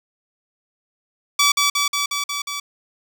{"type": "tone with echo", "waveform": "10% pulse", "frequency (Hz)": 1149, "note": "D6", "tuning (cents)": -38, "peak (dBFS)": -5, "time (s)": [1.39, 1.52], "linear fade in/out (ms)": 5, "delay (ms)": 180, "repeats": 6, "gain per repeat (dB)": -2, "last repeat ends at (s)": 2.6, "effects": []}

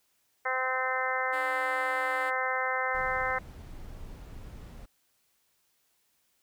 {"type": "harmonic tone", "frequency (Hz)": 258.5, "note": "C4", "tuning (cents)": -21, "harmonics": [2, 3, 4, 5, 6, 7, 8], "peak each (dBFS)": [-35, -35, -35, -35, -35, -35, -35], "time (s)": [0.45, 3.39], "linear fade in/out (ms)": 10}
{"type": "tone", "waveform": "5% pulse", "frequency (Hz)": 293.7, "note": "D4", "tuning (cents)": 0, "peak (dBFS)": -32, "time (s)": [1.32, 2.31], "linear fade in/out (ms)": 20}
{"type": "noise", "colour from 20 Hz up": "brown", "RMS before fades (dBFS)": -44, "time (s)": [2.94, 4.86], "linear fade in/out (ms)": 10}
{"effects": ["white hiss -72 dBFS RMS until 6.42 s"]}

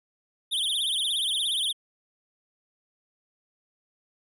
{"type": "tone with vibrato", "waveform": "square", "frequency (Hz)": 3373, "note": "G#7", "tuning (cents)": 26, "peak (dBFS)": -25, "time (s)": [0.51, 1.73], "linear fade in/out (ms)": 20, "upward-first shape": "triangle", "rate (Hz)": 17, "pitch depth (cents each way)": 210, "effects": ["resampled to 32000 Hz"]}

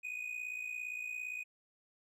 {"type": "tone with amplitude modulation", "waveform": "triangle", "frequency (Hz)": 2489, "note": "D#7", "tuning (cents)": 0, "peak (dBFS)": -34, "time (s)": [0.03, 1.44], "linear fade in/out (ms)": 20, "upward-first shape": "sine", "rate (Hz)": 57.5, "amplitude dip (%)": 70, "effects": []}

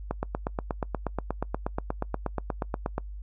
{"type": "click train", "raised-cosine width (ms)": 1, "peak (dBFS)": -14, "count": 25, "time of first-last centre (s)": [0.11, 2.981], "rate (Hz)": 8.36, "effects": ["noise-tail reverb RT60 0.1 s tail -25 dB re dry", "added 50 Hz sine -36 dBFS peak until 3.22 s"]}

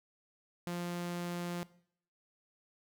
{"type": "tone", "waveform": "sawtooth", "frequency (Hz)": 174.61, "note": "F3", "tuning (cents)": 0, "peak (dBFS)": -32, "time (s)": [0.67, 1.63], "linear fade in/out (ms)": 0, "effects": ["noise-tail reverb RT60 0.6 s tail -19 dB re dry"]}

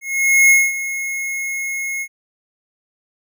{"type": "tone with ADSR envelope", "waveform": "square", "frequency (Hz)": 2165, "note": "C#7", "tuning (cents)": -41, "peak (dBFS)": -8, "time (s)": [0.01, 2.08], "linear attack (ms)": 490, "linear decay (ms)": 220, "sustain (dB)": -14, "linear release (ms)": 64, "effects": []}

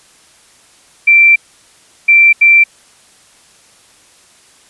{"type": "tone bursts at uneven times", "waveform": "sine", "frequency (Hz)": 2349, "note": "D7", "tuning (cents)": 0, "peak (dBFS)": -3, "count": 3, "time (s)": [[1.07, 1.36], [2.08, 2.33], [2.41, 2.64]], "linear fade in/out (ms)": 10, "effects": ["white hiss -46 dBFS RMS until 4.69 s", "resampled to 24000 Hz"]}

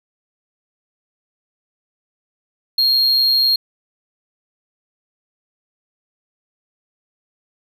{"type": "tone", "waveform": "triangle", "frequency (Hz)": 4244, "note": "C8", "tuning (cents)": 24, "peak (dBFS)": -11, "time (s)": [2.78, 3.56], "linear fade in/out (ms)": 5, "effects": []}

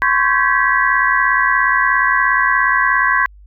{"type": "tone cluster", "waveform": "sine", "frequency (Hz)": [1034, 1111, 1564, 1675, 1950], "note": ["C6", "C#6", "G6", "G#6", "B6"], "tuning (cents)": [-21, 4, -4, 14, -23], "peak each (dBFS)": -18, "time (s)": [0.02, 3.26], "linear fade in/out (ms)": 0, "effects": ["added 50 Hz sine -39 dBFS peak until 3.46 s"]}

